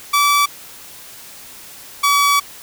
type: tone pair in turn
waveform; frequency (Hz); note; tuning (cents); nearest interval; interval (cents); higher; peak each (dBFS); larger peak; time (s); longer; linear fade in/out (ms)
sawtooth; 1154 / 1140.7; D6 / C#6; -31 / +49; unison; 20; first; -8; neither; 0.13-0.46 / 2.03-2.4; second; 10
effects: white hiss -38 dBFS RMS until 2.62 s